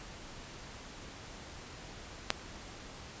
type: click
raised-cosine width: 0.2 ms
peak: -9 dBFS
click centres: 2.304 s
effects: pink hiss -48 dBFS RMS until 3.2 s + resampled to 16000 Hz